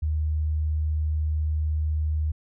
sine tone, 77 Hz, D#2, 17 cents flat, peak -22 dBFS, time 0.02-2.32 s, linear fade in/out 10 ms, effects none

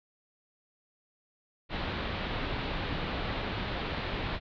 pink low-pass noise, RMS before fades -34 dBFS, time 1.69-4.4 s, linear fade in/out 50 ms, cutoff 4100 Hz, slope 48 dB/octave, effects none

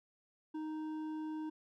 sine tone with hard clipping, 311.1 Hz, D#4, in tune, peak -40 dBFS, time 0.54-1.5 s, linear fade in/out 10 ms, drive 7 dB, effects none

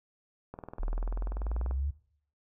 click train, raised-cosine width 1 ms, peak -27 dBFS, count 25, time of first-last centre 0.54-1.711 s, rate 20.5 Hz
sine exponential sweep, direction up, 34.22 to 73.42 Hz, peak -29 dBFS, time 0.79-1.91 s, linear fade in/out 10 ms
effects noise-tail reverb RT60 0.6 s tail -17 dB re dry

